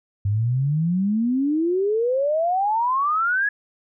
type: exponential sweep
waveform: sine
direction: up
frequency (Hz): 97.8 to 1701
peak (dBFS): -18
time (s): 0.25-3.49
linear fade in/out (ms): 5
effects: none